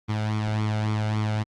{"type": "tone with flanger", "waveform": "sawtooth", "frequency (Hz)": 107.3, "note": "A2", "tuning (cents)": -43, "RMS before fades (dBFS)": -25, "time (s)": [0.08, 1.44], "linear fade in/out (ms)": 20, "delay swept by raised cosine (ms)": [0.88, 1.41], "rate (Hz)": 3.6, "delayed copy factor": 0.65, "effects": ["low-pass 5000 Hz 12 dB/octave", "Opus 24 kbps"]}